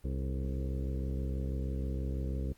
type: harmonic tone with a mistuned harmonic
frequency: 66.2 Hz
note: C2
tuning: 21 cents sharp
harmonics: 1 / 2 / 3 / 4 / 5 / 6 / 7 / 8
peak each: -33 / -39 / -43 / -45 / -47 / -49 / -50 / -51 dBFS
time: 0.04-2.53 s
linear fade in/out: 5 ms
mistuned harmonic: 6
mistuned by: +72 cents
effects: pink hiss -66 dBFS RMS until 2.57 s + Opus 24 kbps